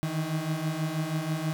35% pulse beating tone pair, 153.5 / 159.7 Hz, D#3 / D#3, -23 / +45 cents, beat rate 6.2 Hz, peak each -31 / -28 dBFS, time 0.03-1.53 s, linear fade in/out 0 ms, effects none

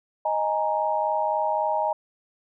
sine chord, D# suspended fourth, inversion none, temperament just, 622.3 / 829.7 / 933.4 Hz, D#5 / G#5 / A#5, 0 / -2 / +2 cents, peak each -26 dBFS, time 0.25-1.93 s, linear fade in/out 5 ms, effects none

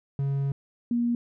triangle / sine tone pair in turn, 138.59 / 237.8 Hz, C#3 / A#3, 0 / +35 cents, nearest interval major sixth, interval 935 cents, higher second, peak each -22 dBFS, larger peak neither, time 0.19-0.52 / 0.91-1.15 s, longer first, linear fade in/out 2 ms, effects none

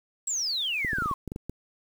sine exponential sweep, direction down, 7870 to 1046.5 Hz, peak -26 dBFS, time 0.27-1.14 s, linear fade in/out 5 ms
clicks, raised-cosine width 3 ms, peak -21 dBFS, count 10, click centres 0.848 / 0.932 / 0.985 / 1.022 / 1.059 / 1.113 / 1.277 / 1.319 / 1.361 / 1.496 s
effects 8-bit

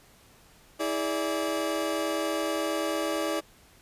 30% pulse tone cluster, 324.5 / 416.1 / 580 Hz, E4 / G#4 / D5, -27 / +3 / -22 cents, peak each -28 / -32 / -28 dBFS, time 0.79-3.41 s, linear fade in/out 20 ms, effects pink hiss -57 dBFS RMS until 3.81 s + resampled to 32000 Hz

